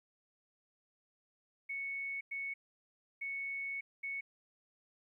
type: tone bursts at uneven times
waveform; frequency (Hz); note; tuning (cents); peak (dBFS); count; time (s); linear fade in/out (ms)
sine; 2214; C#7; -3; -37; 4; 1.69-2.21 / 2.31-2.54 / 3.21-3.81 / 4.03-4.21; 10
effects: 13-bit